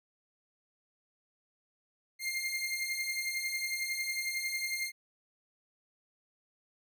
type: beating tone pair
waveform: sawtooth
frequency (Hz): 2106 / 2117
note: C7 / C7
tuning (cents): +11 / +20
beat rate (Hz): 11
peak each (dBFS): -35 / -31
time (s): 2.19-4.92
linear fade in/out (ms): 50
effects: none